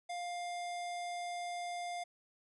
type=tone; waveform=square; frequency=703 Hz; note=F5; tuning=11 cents sharp; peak=-39 dBFS; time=0.09-2.04 s; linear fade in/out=10 ms; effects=resampled to 24000 Hz